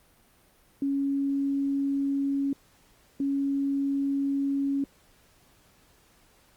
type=tone bursts at uneven times; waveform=sine; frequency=277.5 Hz; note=C#4; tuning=2 cents sharp; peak=-24 dBFS; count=2; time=0.82-2.53 / 3.2-4.84 s; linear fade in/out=2 ms; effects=pink hiss -61 dBFS RMS until 6.56 s + Opus 32 kbps